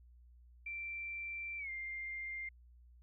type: tone with pitch glide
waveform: sine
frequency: 2349 to 2105 Hz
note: D7 to C7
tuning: 0 to +10 cents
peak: -40 dBFS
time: 0.66-2.49 s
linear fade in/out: 5 ms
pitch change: -190 cents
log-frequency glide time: 1.58-1.7 s
effects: added 60 Hz sine -58 dBFS peak until 3.02 s